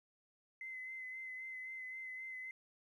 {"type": "tone with vibrato", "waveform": "triangle", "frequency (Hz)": 2049, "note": "C7", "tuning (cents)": -37, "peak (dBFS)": -40, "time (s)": [0.61, 2.51], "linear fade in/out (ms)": 2, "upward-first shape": "sine", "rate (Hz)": 3.8, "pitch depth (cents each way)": 23, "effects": ["tanh soft clip ceiling -42 dBFS"]}